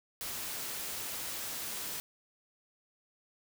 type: noise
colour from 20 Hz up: white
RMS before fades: -39 dBFS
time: 0.21-2 s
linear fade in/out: 0 ms
effects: none